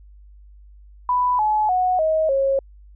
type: tone with pitch steps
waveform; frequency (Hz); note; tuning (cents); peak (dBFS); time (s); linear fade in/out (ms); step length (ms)
sine; 992 / 853.7 / 734.6 / 632.2 / 544; B5 / G#5 / F#5 / D#5 / C#5; +7 / +47 / -13 / +27 / -33; -16; 1.09-2.59; 2; 300
effects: added 50 Hz sine -43 dBFS peak until 2.95 s